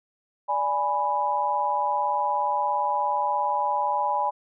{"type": "chord", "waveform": "sine", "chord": "G# diminished", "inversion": "second", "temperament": "equal", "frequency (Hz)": [587.3, 830.6, 987.8], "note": ["D5", "G#5", "B5"], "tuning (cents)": [0, 0, 0], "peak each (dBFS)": [-31, -25, -25], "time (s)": [0.48, 4.31], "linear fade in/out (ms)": 20, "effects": []}